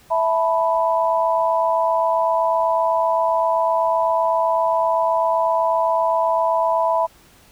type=chord; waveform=sine; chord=E suspended fourth; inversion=none; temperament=equal; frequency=659.3 / 880 / 987.8 Hz; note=E5 / A5 / B5; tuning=0 / 0 / 0 cents; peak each=-19 / -24 / -19 dBFS; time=0.1-7.07 s; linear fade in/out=20 ms; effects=pink hiss -51 dBFS RMS until 7.51 s